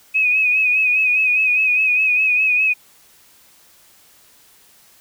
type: tone with vibrato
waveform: sine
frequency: 2520 Hz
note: D#7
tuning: 21 cents sharp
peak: -13 dBFS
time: 0.14-2.74 s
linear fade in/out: 20 ms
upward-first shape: sine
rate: 4.9 Hz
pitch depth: 49 cents each way
effects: white hiss -51 dBFS RMS until 5 s